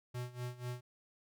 square tone with tremolo, 123.47 Hz, B2, in tune, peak -38 dBFS, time 0.14-0.81 s, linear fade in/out 10 ms, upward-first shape sine, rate 4.1 Hz, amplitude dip 85%, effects none

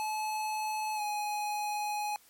square tone with pitch glide, 860 to 836 Hz, A5 to G#5, -40 to +11 cents, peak -32 dBFS, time 0-2.16 s, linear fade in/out 0 ms, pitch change -49 cents, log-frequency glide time 0.95-1.01 s, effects white hiss -61 dBFS RMS until 2.29 s + MP3 64 kbps

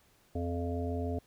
harmonic tone, 86.3 Hz, F2, 20 cents flat, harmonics 1 / 3 / 5 / 7 / 8, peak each -34 / -37 / -39 / -43 / -42 dBFS, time 0.35-1.19 s, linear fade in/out 5 ms, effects pink hiss -66 dBFS RMS until 1.26 s

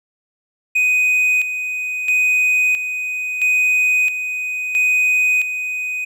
triangle tone with tremolo, 2498 Hz, D#7, 6 cents sharp, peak -11 dBFS, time 0.75-6.05 s, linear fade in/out 10 ms, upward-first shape square, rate 0.75 Hz, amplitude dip 60%, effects none

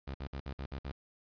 sawtooth tone bursts, 68.3 Hz, C#2, 25 cents flat, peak -34 dBFS, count 7, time 0.07-0.921 s, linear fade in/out 10 ms, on 77 ms, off 52 ms, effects resampled to 11025 Hz + 10-bit

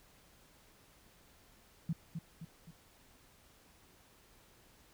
sine tone with echo, 164.3 Hz, E3, 5 cents flat, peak -31 dBFS, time 1.89-1.93 s, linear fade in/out 5 ms, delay 260 ms, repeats 3, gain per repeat -6 dB, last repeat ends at 2.71 s, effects pink hiss -64 dBFS RMS until 4.93 s

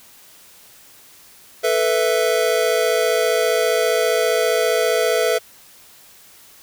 square chord, A suspended second, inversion none, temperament just, 440 / 495 / 660 Hz, A4 / B4 / E5, 0 / +4 / +2 cents, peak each -21 dBFS, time 1.63-5.39 s, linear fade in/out 20 ms, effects white hiss -47 dBFS RMS until 6.62 s

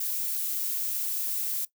violet noise, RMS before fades -30 dBFS, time 0-1.65 s, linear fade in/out 5 ms, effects noise-tail reverb RT60 0.1 s tail -18 dB re dry

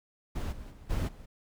brown noise with level steps, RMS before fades -33 / -44 / -50 / -30 / -48 dBFS, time 0.35-1.26 s, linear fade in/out 10 ms, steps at 0.51 / 0.7 / 0.89 / 1.07 s, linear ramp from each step 20 ms, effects none

